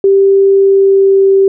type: tone with pitch glide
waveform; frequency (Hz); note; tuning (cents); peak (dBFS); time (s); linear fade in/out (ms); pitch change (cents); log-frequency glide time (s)
sine; 392 to 389.1; G4 to G4; 0 to -13; -4; 0.04-1.48; 2; -13; 0.55-1.31
effects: none